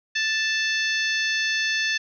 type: harmonic tone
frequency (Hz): 880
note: A5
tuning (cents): 0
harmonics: 2 / 3 / 4 / 5 / 6 / 7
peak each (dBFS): -24 / -28 / -30 / -32 / -34 / -35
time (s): 0.15-1.98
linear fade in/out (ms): 10
effects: none